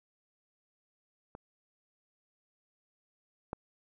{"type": "clicks", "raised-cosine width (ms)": 1, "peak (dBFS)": [-30, -21], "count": 2, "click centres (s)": [1.351, 3.531], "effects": []}